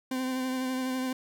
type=tone with vibrato; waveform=40% pulse; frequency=258.1 Hz; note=C4; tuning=23 cents flat; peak=-28 dBFS; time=0.11-1.13 s; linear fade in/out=5 ms; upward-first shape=triangle; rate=12 Hz; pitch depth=26 cents each way; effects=none